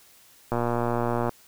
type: click train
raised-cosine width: 1 ms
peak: -12 dBFS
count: 93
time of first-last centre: 0.52-1.293 s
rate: 119 Hz
effects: white hiss -55 dBFS RMS until 1.47 s